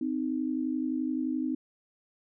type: tone pair together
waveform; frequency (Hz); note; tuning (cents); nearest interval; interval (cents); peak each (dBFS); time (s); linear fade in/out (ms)
sine; 258.4 / 310; C4 / D#4; -21 / -6; minor third; 315; -30 / -31; 0.01-1.55; 5
effects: none